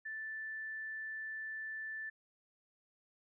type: tone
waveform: sine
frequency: 1760 Hz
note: A6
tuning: in tune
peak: -40 dBFS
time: 0.05-2.1 s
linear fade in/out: 10 ms
effects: none